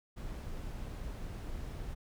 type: noise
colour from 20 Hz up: brown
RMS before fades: -41 dBFS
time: 0.16-1.95 s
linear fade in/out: 20 ms
effects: none